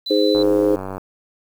sine tone, 4000 Hz, B7, 21 cents sharp, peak -24 dBFS, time 0.06-0.43 s, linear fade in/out 5 ms
sine chord, Ab major, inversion second, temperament just, 311.5 / 415.3 / 519.1 Hz, Eb4 / Ab4 / C5, +2 / 0 / -14 cents, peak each -18 dBFS, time 0.1-0.76 s, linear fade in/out 10 ms
click train, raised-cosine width 1 ms, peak -15 dBFS, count 61, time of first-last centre 0.35-0.98 s, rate 95.2 Hz
effects 7-bit

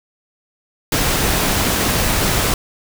pink noise, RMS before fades -17 dBFS, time 0.92-2.54 s, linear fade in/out 2 ms, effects none

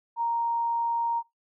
sine tone, 932.3 Hz, A#5, in tune, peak -24 dBFS, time 0.16-1.23 s, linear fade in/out 50 ms, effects noise-tail reverb RT60 0.2 s tail -24 dB re dry

